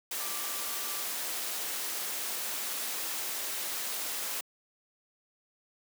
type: tone in noise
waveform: sine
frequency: 1174.7 Hz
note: D6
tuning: in tune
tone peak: -46 dBFS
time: 0.2-1.02 s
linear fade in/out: 5 ms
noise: white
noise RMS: -35 dBFS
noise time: 0.11-4.41 s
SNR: -14 dB
effects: high-pass 300 Hz 12 dB/octave